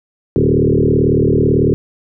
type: tone with frequency modulation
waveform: sine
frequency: 263 Hz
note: C4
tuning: 9 cents sharp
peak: -9 dBFS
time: 0.36-1.74 s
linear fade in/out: 0 ms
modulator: 38.1 Hz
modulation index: 4.7
effects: none